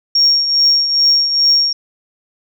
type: tone with tremolo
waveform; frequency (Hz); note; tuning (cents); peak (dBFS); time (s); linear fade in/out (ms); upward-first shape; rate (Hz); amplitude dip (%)
sine; 5550; F8; -12; -6; 0.15-1.73; 5; triangle; 2.4; 65
effects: tanh soft clip ceiling -2 dBFS